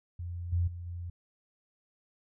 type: tone with level steps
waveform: sine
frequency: 87 Hz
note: F2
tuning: 6 cents flat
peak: -35 / -25 / -38 / -36 dBFS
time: 0.19-1.1 s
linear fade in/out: 5 ms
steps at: 0.52 / 0.67 / 0.86 s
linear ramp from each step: 10 ms
effects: none